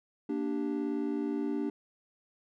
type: chord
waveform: triangle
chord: G minor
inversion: first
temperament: just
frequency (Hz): 235.2 / 294 / 392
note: Bb3 / D4 / G4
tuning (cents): +16 / +2 / 0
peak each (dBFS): -34 / -30 / -35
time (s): 0.29-1.7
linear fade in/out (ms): 5
effects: none